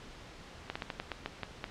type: slowing click train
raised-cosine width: 0.3 ms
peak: -19 dBFS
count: 9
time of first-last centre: 0.7-1.642 s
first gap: 55 ms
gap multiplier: 1.21
effects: pink hiss -50 dBFS RMS until 1.7 s + low-pass 5000 Hz 12 dB/octave